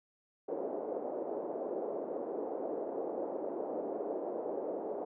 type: band-pass noise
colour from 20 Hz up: pink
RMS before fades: -38 dBFS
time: 0.48-5.05 s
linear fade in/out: 10 ms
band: 360 to 620 Hz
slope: 24 dB/octave
effects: none

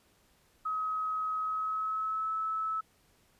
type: tone with pitch glide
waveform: sine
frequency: 1272 to 1302.5 Hz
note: D#6 to E6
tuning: +38 to -21 cents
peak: -30 dBFS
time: 0.65-2.81 s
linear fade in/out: 10 ms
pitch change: +41 cents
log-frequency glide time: 1.41-2.32 s
effects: pink hiss -67 dBFS RMS until 3.39 s + resampled to 32000 Hz

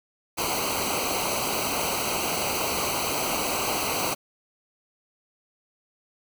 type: noise with comb filter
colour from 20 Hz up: pink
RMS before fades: -27 dBFS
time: 0.37-4.15 s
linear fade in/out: 20 ms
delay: 0.57 ms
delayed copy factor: -0.9
effects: none

